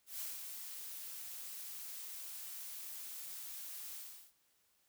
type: noise with ADSR envelope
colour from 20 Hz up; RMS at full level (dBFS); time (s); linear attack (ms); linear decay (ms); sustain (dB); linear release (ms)
blue; -42; 0.06-4.33; 140; 190; -5; 380
effects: white hiss -75 dBFS RMS until 4.88 s